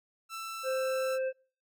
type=tone; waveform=sawtooth; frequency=1332 Hz; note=E6; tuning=18 cents sharp; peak=-34 dBFS; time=0.29-1.19 s; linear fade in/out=50 ms
type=harmonic tone; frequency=523.3 Hz; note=C5; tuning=in tune; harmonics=1 / 3 / 5; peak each=-29 / -43 / -47 dBFS; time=0.63-1.33 s; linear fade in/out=50 ms
effects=noise-tail reverb RT60 0.4 s tail -25 dB re dry